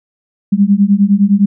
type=beating tone pair; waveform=sine; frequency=196 / 205.8 Hz; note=G3 / G#3; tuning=0 / -16 cents; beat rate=9.8 Hz; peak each=-10 dBFS; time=0.52-1.46 s; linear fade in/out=10 ms; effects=none